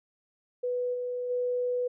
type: tone with level steps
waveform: sine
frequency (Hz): 493.9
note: B4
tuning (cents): 0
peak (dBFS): -27 / -30 / -26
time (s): 0.63-1.88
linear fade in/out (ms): 10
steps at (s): 0.93 / 1.29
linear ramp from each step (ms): 20
effects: none